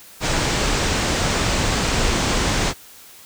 pink low-pass noise, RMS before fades -20 dBFS, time 0.2-2.74 s, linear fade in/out 50 ms, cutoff 8300 Hz, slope 48 dB/octave, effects white hiss -44 dBFS RMS until 3.25 s

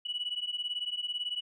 sine beating tone pair, 2936 / 2954 Hz, F#7 / F#7, -14 / -3 cents, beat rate 18 Hz, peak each -34 / -35 dBFS, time 0.05-1.41 s, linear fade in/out 10 ms, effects tanh soft clip ceiling -26 dBFS

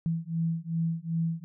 sine beating tone pair, 163.7 / 166.3 Hz, E3 / E3, -12 / +16 cents, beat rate 2.6 Hz, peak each -30 dBFS, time 0.06-1.44 s, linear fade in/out 0 ms, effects none

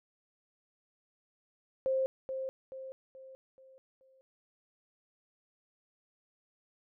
sine tone with echo, 528 Hz, C5, 16 cents sharp, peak -27 dBFS, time 1.86-2.06 s, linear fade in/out 0 ms, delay 430 ms, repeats 5, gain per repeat -7 dB, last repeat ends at 4.21 s, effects none

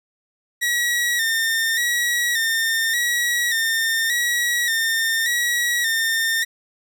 sawtooth tone with vibrato, 1864.7 Hz, A#6, in tune, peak -15 dBFS, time 0.61-6.45 s, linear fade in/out 20 ms, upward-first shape square, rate 0.86 Hz, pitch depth 49 cents each way, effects none

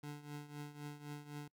25% pulse tone with tremolo, 146.83 Hz, D3, in tune, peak -39 dBFS, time 0.03-1.48 s, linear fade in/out 5 ms, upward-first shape triangle, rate 3.9 Hz, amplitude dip 80%, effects noise-tail reverb RT60 0.1 s tail -26 dB re dry

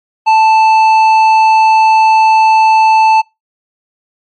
triangle tone with tanh clipping, 880 Hz, A5, in tune, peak -6 dBFS, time 0.26-3.22 s, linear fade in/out 20 ms, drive 13 dB, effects noise-tail reverb RT60 0.2 s tail -24 dB re dry + MP3 64 kbps

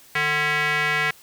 square tone with band-pass filter, 150 Hz, D3, 37 cents sharp, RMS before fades -22 dBFS, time 0.15-1.11 s, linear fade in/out 5 ms, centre 2000 Hz, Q 2.9, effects white hiss -50 dBFS RMS until 1.22 s

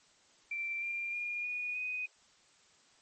sine tone with pitch steps, 2349 / 2385 / 2421 / 2457 / 2494 Hz, D7 / D7 / D#7 / D#7 / D#7, 0 / +26 / -48 / -22 / +3 cents, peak -34 dBFS, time 0.51-2.06 s, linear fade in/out 5 ms, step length 310 ms, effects white hiss -65 dBFS RMS until 3.01 s + MP3 32 kbps

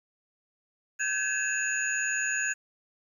sine tone cluster, 1558 / 1678 / 2556 / 2694 / 6780 Hz, G6 / G#6 / D#7 / E7 / G#8, -11 / +17 / +46 / +37 / +35 cents, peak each -31 / -31 / -38 / -39 / -32 dBFS, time 0.99-2.54 s, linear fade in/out 20 ms, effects 10-bit

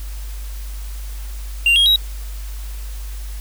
triangle tone with pitch steps, 2777 / 3264 / 3838 Hz, F7 / G#7 / A#7, -10 / -31 / +50 cents, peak -9 dBFS, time 1.66-1.96 s, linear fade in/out 2 ms, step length 100 ms, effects added 50 Hz sine -26 dBFS peak until 3.4 s + white hiss -41 dBFS RMS until 3.4 s

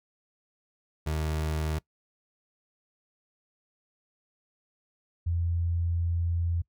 30% pulse / sine tone pair in turn, 77.78 / 85.15 Hz, D#2 / F2, 0 / -43 cents, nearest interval major second, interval 157 cents, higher second, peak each -25 dBFS, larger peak neither, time 1.06-1.79 / 5.26-6.62 s, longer second, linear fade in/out 10 ms, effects noise-tail reverb RT60 0.1 s tail -22 dB re dry

